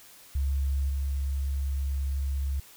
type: tone with level steps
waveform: sine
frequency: 68.7 Hz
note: C#2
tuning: 15 cents flat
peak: -24 / -26 dBFS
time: 0.35-2.6 s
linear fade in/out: 5 ms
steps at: 0.89 s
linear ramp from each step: 5 ms
effects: white hiss -52 dBFS RMS until 2.76 s